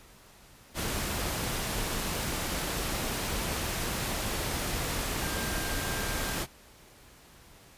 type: tone in noise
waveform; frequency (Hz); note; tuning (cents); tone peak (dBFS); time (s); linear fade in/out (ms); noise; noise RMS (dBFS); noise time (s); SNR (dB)
sine; 1590; G6; +24; -40; 5.19-6.39; 50; pink; -32; 0.74-6.47; -11
effects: pink hiss -55 dBFS RMS until 7.77 s + resampled to 32000 Hz